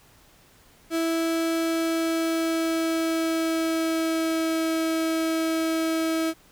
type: tone with pitch glide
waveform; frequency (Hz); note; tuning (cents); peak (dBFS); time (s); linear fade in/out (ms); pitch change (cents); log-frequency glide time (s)
35% pulse; 328.5 to 323.6; E4 to E4; -6 to -32; -21; 0.9-6.34; 50; -26; 1.54-4.68
effects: pink hiss -56 dBFS RMS until 6.51 s